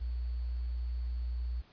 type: tone with sample-and-hold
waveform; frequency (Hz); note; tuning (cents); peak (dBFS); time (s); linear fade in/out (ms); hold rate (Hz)
sine; 60; B1; -49; -32; 0-1.62; 20; 4410
effects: pink hiss -62 dBFS RMS until 1.72 s + resampled to 11025 Hz